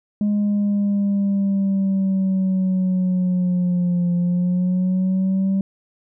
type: linear two-way sweep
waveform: sine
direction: down then up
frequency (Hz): 207.7 to 174.61 to 194.5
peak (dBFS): -14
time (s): 0.21-5.61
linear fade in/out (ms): 2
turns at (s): 4.14
effects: tanh soft clip ceiling -15 dBFS